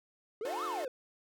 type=exponential two-way sweep; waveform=triangle; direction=up then down; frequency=400 to 1351 to 483.7 Hz; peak=-33 dBFS; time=0.41-0.88 s; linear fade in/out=2 ms; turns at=0.64 s
type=chord; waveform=sawtooth; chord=D# diminished seventh; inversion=none; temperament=equal with one note detuned; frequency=311.1 / 361.3 / 440 / 523.3 Hz; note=D#4 / F#4 / A4 / C5; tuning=0 / -41 / 0 / 0 cents; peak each=-44 / -39 / -40 / -44 dBFS; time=0.45-0.85 s; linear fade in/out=2 ms
effects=none